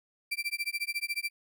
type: tone with tremolo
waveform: 35% pulse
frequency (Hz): 2349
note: D7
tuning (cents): 0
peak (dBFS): -26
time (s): 0.31-1.3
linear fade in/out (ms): 10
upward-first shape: sine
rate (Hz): 14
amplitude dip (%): 100
effects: none